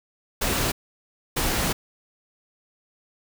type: noise bursts at uneven times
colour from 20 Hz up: pink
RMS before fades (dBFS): -24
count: 2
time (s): 0.41-0.72 / 1.36-1.73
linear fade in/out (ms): 10
effects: none